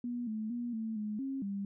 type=tone with pitch steps; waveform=sine; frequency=242 / 217.1 / 239.9 / 222.2 / 211.4 / 270 / 199 Hz; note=B3 / A3 / A#3 / A3 / G#3 / C#4 / G3; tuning=-35 / -23 / +50 / +17 / +31 / -45 / +26 cents; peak=-34 dBFS; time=0.04-1.65 s; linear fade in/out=2 ms; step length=230 ms; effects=none